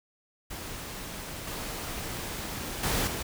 pink noise with level steps, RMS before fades -39 / -36 / -28 / -34 dBFS, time 0.5-3.23 s, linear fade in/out 10 ms, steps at 1.47 / 2.83 / 3.07 s, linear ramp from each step 5 ms, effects none

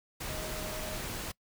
sine tone in noise, 622.3 Hz, D#5, in tune, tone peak -43 dBFS, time 0.29-0.98 s, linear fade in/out 10 ms, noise pink, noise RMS -38 dBFS, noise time 0.2-1.32 s, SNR -8 dB, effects noise-tail reverb RT60 0.1 s tail -23 dB re dry

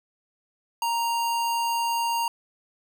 square tone, 932.3 Hz, A#5, in tune, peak -24 dBFS, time 0.82-2.28 s, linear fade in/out 2 ms, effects none

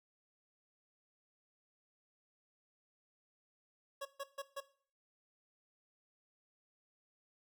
25% pulse tone bursts, 554.4 Hz, C#5, in tune, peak -36 dBFS, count 4, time 4.01-4.606 s, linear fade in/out 10 ms, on 44 ms, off 140 ms, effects noise-tail reverb RT60 0.5 s tail -17 dB re dry

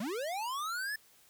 square linear sweep, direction up, 183.5 to 1766 Hz, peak -35 dBFS, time 0-0.96 s, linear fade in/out 5 ms, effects white hiss -63 dBFS RMS until 1.29 s

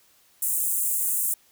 pink high-pass noise, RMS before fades -25 dBFS, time 0.42-1.34 s, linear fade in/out 5 ms, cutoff 7800 Hz, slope 48 dB/octave, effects white hiss -60 dBFS RMS until 1.51 s

